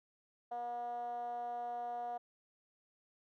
10% pulse tone with band-pass filter, 240.1 Hz, B3, 49 cents flat, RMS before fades -41 dBFS, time 0.51-2.18 s, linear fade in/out 10 ms, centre 680 Hz, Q 9, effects none

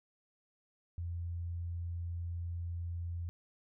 sine tone, 85.8 Hz, F2, 30 cents flat, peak -36 dBFS, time 0.98-3.29 s, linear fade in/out 0 ms, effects none

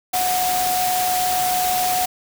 sine tone in noise, 732 Hz, F#5, 19 cents flat, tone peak -19 dBFS, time 0.13-2.06 s, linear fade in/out 10 ms, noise white, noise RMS -24 dBFS, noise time 0.13-2.06 s, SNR +2 dB, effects none

